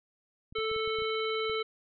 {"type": "clicks", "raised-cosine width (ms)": 5, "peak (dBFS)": -37, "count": 8, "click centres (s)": [0.525, 0.586, 0.715, 0.763, 0.876, 0.987, 1.021, 1.497]}
{"type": "harmonic tone", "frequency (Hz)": 440, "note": "A4", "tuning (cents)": 0, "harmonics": [1, 3, 5, 7, 9], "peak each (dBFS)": [-31, -36, -38, -39, -41], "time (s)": [0.55, 1.63], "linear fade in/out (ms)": 10}
{"effects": []}